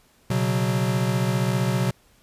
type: chord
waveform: square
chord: B suspended second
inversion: none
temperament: equal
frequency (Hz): 123.47 / 138.59 / 185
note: B2 / C#3 / F#3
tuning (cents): 0 / 0 / 0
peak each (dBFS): -24 / -28 / -26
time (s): 0.3-1.91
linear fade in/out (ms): 5
effects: pink hiss -59 dBFS RMS until 2.22 s + resampled to 32000 Hz